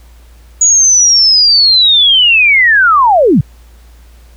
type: linear sweep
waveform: sine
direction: down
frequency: 6830 to 110 Hz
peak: -4 dBFS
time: 0.61-3.41 s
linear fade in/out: 5 ms
effects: added 58 Hz sine -36 dBFS peak until 4.36 s + pink hiss -48 dBFS RMS until 4.36 s